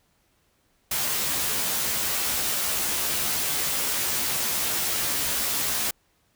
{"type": "noise with comb filter", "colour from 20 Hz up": "white", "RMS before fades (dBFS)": -26, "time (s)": [0.91, 5.91], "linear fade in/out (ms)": 5, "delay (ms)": 14, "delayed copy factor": 0.95, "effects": ["pink hiss -67 dBFS RMS until 6.35 s"]}